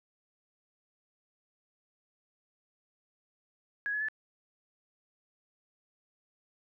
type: tone with pitch steps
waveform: sine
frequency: 1663 / 1699.9 / 1737.6 Hz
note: G#6 / G#6 / A6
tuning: +2 / +40 / -22 cents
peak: -30 dBFS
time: 3.86-4.085 s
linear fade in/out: 0 ms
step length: 75 ms
effects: none